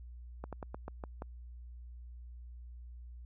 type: slowing click train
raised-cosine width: 1 ms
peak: -27 dBFS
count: 7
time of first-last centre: 0.44-1.221 s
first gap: 87 ms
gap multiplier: 1.16
effects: added 60 Hz sine -46 dBFS peak until 3.25 s